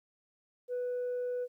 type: tone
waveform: sine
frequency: 493.9 Hz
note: B4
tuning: in tune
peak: -30 dBFS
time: 0.68-1.48 s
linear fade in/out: 50 ms
effects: tanh soft clip ceiling -30 dBFS + 12-bit